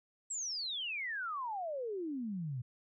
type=exponential sweep; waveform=sine; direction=down; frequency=7902 to 117.2 Hz; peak=-36 dBFS; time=0.3-2.62 s; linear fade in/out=10 ms; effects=none